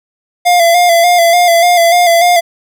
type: tone with vibrato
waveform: square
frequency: 692 Hz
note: F5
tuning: 16 cents flat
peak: -6 dBFS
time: 0.45-2.41 s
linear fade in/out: 20 ms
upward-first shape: square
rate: 3.4 Hz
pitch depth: 39 cents each way
effects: none